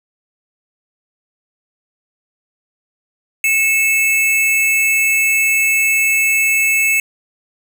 square tone pair together, 2190 / 2628 Hz, C#7 / E7, -22 / -6 cents, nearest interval minor third, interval 316 cents, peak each -18 / -14 dBFS, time 3.44-7 s, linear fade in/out 2 ms, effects none

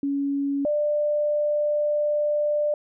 sine tone pair in turn, 280.2 / 593.7 Hz, C#4 / D5, +19 / +19 cents, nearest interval octave + minor second, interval 1300 cents, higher second, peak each -22 / -20 dBFS, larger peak second, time 0.03-0.65 / 0.65-2.74 s, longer second, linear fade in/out 2 ms, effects none

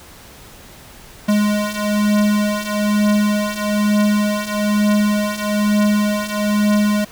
square beating tone pair, 207.7 / 208.8 Hz, G#3 / G#3, 0 / +10 cents, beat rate 1.1 Hz, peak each -20 / -17 dBFS, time 1.28-7.05 s, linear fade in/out 10 ms, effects pink hiss -41 dBFS RMS until 7.11 s

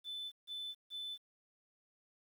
sine tone bursts, 3512 Hz, A7, 4 cents flat, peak -39 dBFS, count 3, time 0.04-1.18 s, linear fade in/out 50 ms, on 280 ms, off 150 ms, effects tanh soft clip ceiling -38 dBFS + 11-bit

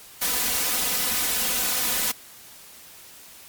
white noise with comb filter, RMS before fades -24 dBFS, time 0.21-2.12 s, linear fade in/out 10 ms, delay 4 ms, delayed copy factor +0.8, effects white hiss -46 dBFS RMS until 3.48 s + MP3 96 kbps

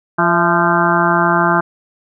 harmonic tone with a mistuned harmonic, 172.7 Hz, F3, 19 cents flat, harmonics 1 / 2 / 4 / 5 / 6 / 7 / 8 / 9, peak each -19 / -19 / -19 / -19 / -19 / -19 / -19 / -19 dBFS, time 0.18-1.61 s, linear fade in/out 10 ms, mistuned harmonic 4, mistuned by -50 cents, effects none

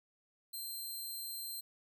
10% pulse tone, 4145 Hz, C8, 17 cents flat, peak -34 dBFS, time 0.53-1.61 s, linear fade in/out 10 ms, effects none

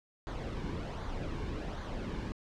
brown noise with flanger, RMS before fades -38 dBFS, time 0.27-2.32 s, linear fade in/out 0 ms, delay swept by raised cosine 0.37 to 1.57 ms, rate 1.3 Hz, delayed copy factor -0.5, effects low-pass 5000 Hz 12 dB/octave

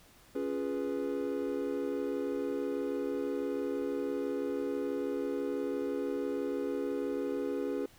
triangle chord, C# dominant seventh, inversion none, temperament equal, 277.2 / 349.2 / 415.3 / 493.9 Hz, C#4 / E#4 / G#4 / B4, 0 / 0 / 0 / 0 cents, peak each -34 / -38 / -34 / -36 dBFS, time 0.35-7.86 s, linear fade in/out 5 ms, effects pink hiss -60 dBFS RMS until 7.98 s

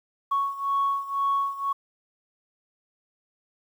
sine beating tone pair, 1108.7 / 1110.7 Hz, C#6 / C#6, 0 / +3 cents, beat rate 2 Hz, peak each -24 / -27 dBFS, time 0.31-1.73 s, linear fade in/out 10 ms, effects tanh soft clip ceiling -17 dBFS + 9-bit

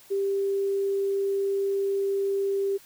sine tone, 394.5 Hz, G4, 11 cents sharp, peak -23 dBFS, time 0.1-2.78 s, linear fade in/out 20 ms, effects white hiss -53 dBFS RMS until 2.85 s

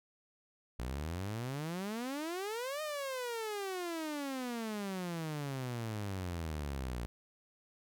sawtooth exponential two-way sweep, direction up then down, 57.4 to 622.3 to 57.4 Hz, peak -33 dBFS, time 0.79-7.06 s, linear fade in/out 0 ms, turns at 2.82 s, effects none

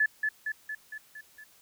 sine tone with echo, 1727 Hz, A6, 33 cents flat, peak -21 dBFS, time 0-0.06 s, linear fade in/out 5 ms, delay 230 ms, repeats 6, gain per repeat -4 dB, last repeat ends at 1.44 s, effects white hiss -60 dBFS RMS until 1.61 s

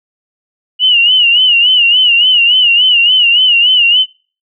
sine tone with vibrato, 2900 Hz, F#7, 35 cents flat, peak -5 dBFS, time 0.79-4.06 s, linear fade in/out 50 ms, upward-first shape sine, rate 3.5 Hz, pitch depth 95 cents each way, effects noise-tail reverb RT60 0.4 s tail -26 dB re dry

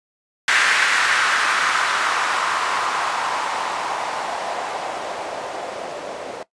violet noise with low-pass filter sweep, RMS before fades -22 dBFS, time 0.48-6.43 s, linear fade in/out 2 ms, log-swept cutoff 1700 to 520 Hz, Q 2.3, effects noise-tail reverb RT60 0.1 s tail -17 dB re dry + resampled to 22050 Hz

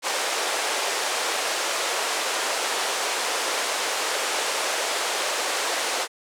pink band-pass noise, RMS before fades -26 dBFS, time 0.02-6.08 s, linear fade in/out 50 ms, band 450 to 9500 Hz, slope 24 dB/octave, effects none

